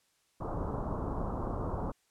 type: low-pass noise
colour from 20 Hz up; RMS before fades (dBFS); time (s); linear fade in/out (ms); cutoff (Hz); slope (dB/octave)
pink; -35; 0.4-1.92; 10; 1200; 48
effects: white hiss -72 dBFS RMS until 2.1 s + low-pass 10000 Hz 12 dB/octave